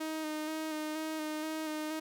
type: tone with vibrato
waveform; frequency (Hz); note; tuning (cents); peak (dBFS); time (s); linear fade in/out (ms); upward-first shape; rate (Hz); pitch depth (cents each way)
sawtooth; 311.1; D#4; 0; -31; 0-2; 10; square; 2.1; 20
effects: none